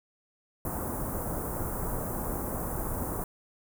pink band-stop noise, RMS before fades -33 dBFS, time 0.65-3.24 s, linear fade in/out 2 ms, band 1200 to 10000 Hz, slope 24 dB/octave, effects none

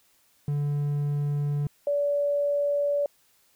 triangle / sine tone pair in turn, 145.1 / 575.1 Hz, D3 / D5, -21 / -36 cents, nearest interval 2 octaves, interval 2385 cents, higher second, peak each -22 dBFS, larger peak neither, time 0.48-1.67 / 1.87-3.06 s, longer neither, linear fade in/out 2 ms, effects white hiss -64 dBFS RMS until 3.55 s

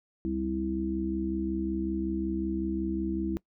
harmonic tone with a mistuned harmonic, 65.4 Hz, C2, in tune, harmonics 1 / 3 / 4 / 5, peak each -37 / -33 / -40 / -30 dBFS, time 0.25-3.37 s, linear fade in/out 0 ms, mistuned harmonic 1, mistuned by +98 cents, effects noise-tail reverb RT60 0.1 s tail -22 dB re dry

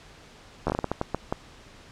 slowing click train, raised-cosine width 1 ms, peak -11 dBFS, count 11, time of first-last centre 0.67-1.325 s, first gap 12 ms, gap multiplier 1.35, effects pink hiss -50 dBFS RMS until 1.91 s + low-pass 6000 Hz 12 dB/octave

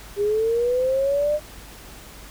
sine linear sweep, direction up, 400.4 to 608 Hz, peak -18 dBFS, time 0.16-1.4 s, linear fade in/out 50 ms, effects added 50 Hz sine -45 dBFS peak until 2.3 s + pink hiss -43 dBFS RMS until 2.3 s

